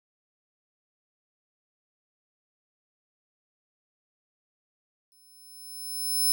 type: tone with exponential growth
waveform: 5% pulse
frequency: 5250 Hz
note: E8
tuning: 8 cents flat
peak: -14 dBFS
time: 5.12-6.32 s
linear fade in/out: 0 ms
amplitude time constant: 260 ms
effects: none